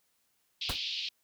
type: band-pass noise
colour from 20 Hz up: pink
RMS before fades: -36 dBFS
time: 0.61-1.09 s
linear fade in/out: 5 ms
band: 2700 to 4800 Hz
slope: 48 dB/octave
type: noise with exponential decay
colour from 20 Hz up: pink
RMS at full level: -29 dBFS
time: 0.69-0.8 s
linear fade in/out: 5 ms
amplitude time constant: 22 ms
effects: white hiss -74 dBFS RMS until 1.23 s